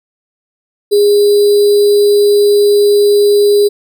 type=tone with sample-and-hold; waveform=sine; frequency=410.1 Hz; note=G#4; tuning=22 cents flat; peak=-5 dBFS; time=0.91-3.69 s; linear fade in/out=20 ms; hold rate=4410 Hz; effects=none